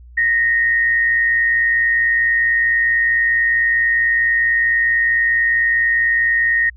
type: tone pair together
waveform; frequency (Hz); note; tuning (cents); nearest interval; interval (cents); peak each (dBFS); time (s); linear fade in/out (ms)
sine; 1855.5 / 1975.5; A#6 / B6; -9 / 0; minor second; 109; -13 / -23; 0.17-6.7; 10
effects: added 60 Hz sine -38 dBFS peak until 6.76 s